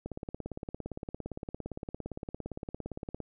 click train, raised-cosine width 2 ms, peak -24 dBFS, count 56, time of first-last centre 0.06-3.203 s, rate 17.5 Hz, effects none

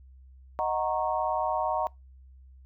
sine chord, D# minor seventh, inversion none, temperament equal with one note detuned, 622.3 / 740 / 932.3 / 1096 Hz, D#5 / F#5 / A#5 / C#6, 0 / 0 / 0 / -20 cents, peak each -31 / -30 / -30 / -34 dBFS, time 0.59-1.87 s, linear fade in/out 0 ms, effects noise-tail reverb RT60 0.2 s tail -24 dB re dry + added 65 Hz sine -49 dBFS peak until 2.65 s

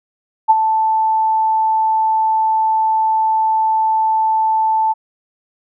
sine tone with ADSR envelope, 880 Hz, A5, in tune, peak -4 dBFS, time 0.48-4.94 s, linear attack 23 ms, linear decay 33 ms, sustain -8 dB, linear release 26 ms, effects none

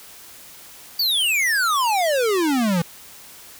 square exponential sweep, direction down, 4699 to 162.6 Hz, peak -18 dBFS, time 0.99-2.82 s, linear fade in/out 5 ms, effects white hiss -43 dBFS RMS until 3.59 s

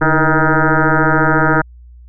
sine tone with frequency modulation, 635 Hz, D#5, 35 cents sharp, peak -9 dBFS, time 0.01-1.62 s, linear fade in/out 10 ms, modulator 157 Hz, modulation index 6.3, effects added 60 Hz sine -36 dBFS peak until 2.08 s

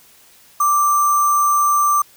sine tone with sample-and-hold, 1173 Hz, D6, 2 cents flat, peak -12 dBFS, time 0.6-2.02 s, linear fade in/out 5 ms, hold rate 7350 Hz, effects white hiss -49 dBFS RMS until 2.16 s

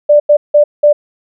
sine tone bursts at uneven times, 590 Hz, D5, 8 cents sharp, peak -3 dBFS, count 4, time 0.09-0.2 / 0.29-0.37 / 0.54-0.64 / 0.83-0.93 s, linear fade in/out 10 ms, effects none

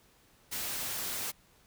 white noise, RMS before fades -36 dBFS, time 0.51-1.32 s, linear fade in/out 20 ms, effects pink hiss -64 dBFS RMS until 1.66 s

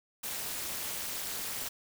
white noise with amplitude modulation, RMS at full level -33 dBFS, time 0.23-1.69 s, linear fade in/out 10 ms, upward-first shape sine, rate 274 Hz, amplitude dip 95%, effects none

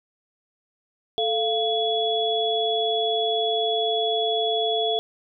sine tone cluster, 439.8 / 692 / 3380 Hz, A4 / F5 / G#7, -1 / -16 / +30 cents, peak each -25 dBFS, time 1.18-4.99 s, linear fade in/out 0 ms, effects none

